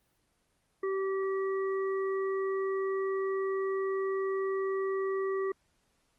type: harmonic tone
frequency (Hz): 386.1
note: G4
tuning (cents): -26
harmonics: 1 / 3 / 5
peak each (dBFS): -29 / -39 / -44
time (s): 0.83-5.52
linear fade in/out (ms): 5
effects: pink hiss -73 dBFS RMS until 6.18 s + Opus 24 kbps